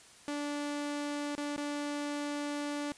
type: tone with dropouts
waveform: sawtooth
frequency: 291.1 Hz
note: D4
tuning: 15 cents flat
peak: -30 dBFS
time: 0.28-2.92 s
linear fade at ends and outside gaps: 0 ms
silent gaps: 1.352-1.379 / 1.563-1.578 s
effects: white hiss -56 dBFS RMS until 2.97 s + resampled to 22050 Hz